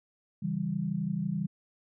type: chord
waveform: sine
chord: C# diminished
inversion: none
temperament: equal with one note detuned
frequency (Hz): 138.59 / 164.81 / 196.79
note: C#3 / E3 / G3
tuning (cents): 0 / 0 / +7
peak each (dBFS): -37 / -32 / -32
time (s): 0.42-1.47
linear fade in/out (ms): 10
effects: none